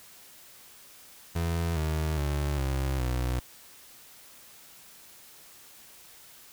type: tone with pitch steps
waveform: 30% pulse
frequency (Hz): 84 / 77.92 / 72.29 / 67.06 / 62.21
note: E2 / D#2 / D2 / C2 / B1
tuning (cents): +33 / +3 / -27 / +43 / +13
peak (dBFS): -24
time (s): 1.35-3.4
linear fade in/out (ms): 10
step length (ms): 410
effects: white hiss -52 dBFS RMS until 6.52 s